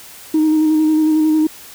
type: tone with vibrato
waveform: sine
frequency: 311.1 Hz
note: D#4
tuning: in tune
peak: -9 dBFS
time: 0.34-1.47 s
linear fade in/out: 5 ms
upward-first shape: square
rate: 11 Hz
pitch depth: 17 cents each way
effects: tanh soft clip ceiling -8 dBFS + white hiss -38 dBFS RMS until 1.74 s